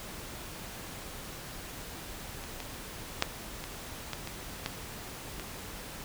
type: clicks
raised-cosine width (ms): 0.2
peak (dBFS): -25 / -21 / -28 / -7 / -21 / -16 / -20 / -14 / -22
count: 9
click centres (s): 2.439 / 2.603 / 2.743 / 3.224 / 3.64 / 4.133 / 4.274 / 4.661 / 5.397
effects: pink hiss -43 dBFS RMS until 6.04 s